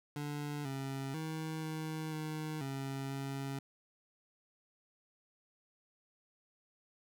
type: tone with pitch steps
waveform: 25% pulse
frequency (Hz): 146.6 / 135.7 / 158.3 / 157.3 / 155.2 / 136.1 / 137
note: D3 / C#3 / D#3 / D#3 / D#3 / C#3 / C#3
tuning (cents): -3 / -36 / +30 / +19 / -4 / -31 / -20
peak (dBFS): -34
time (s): 0.16-3.59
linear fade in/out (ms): 2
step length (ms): 490
effects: none